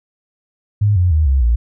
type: tone with pitch steps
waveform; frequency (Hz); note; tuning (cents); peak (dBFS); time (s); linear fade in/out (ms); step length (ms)
sine; 103.6 / 89.67 / 77.61 / 67.18 / 58.14; G#2 / F2 / D#2 / C2 / A#1; -4 / +46 / -4 / +46 / -4; -10; 0.81-1.56; 10; 150
effects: none